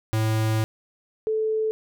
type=tone pair in turn; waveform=square / sine; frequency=110 / 437.1 Hz; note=A2 / A4; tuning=0 / -11 cents; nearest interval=2 octaves; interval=2389 cents; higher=second; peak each=-21 dBFS; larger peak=neither; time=0.13-0.64 / 1.27-1.71 s; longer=first; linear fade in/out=0 ms; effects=none